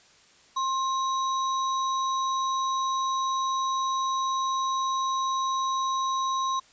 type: tone with sample-and-hold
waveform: sine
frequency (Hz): 1061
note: C6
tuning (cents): +24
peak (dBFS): -24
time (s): 0.56-6.6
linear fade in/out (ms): 10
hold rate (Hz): 4900
effects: white hiss -57 dBFS RMS until 6.72 s + resampled to 16000 Hz